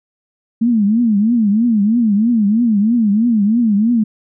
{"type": "tone with vibrato", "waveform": "sine", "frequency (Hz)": 220, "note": "A3", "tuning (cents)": 0, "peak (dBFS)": -10, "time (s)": [0.61, 4.04], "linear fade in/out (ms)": 10, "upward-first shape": "triangle", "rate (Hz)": 3.1, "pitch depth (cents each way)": 200, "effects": []}